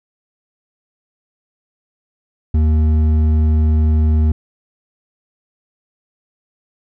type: tone with hard clipping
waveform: sine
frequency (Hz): 77.78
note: D#2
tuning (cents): 0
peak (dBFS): -12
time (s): 2.54-4.32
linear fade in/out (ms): 5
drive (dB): 7
effects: none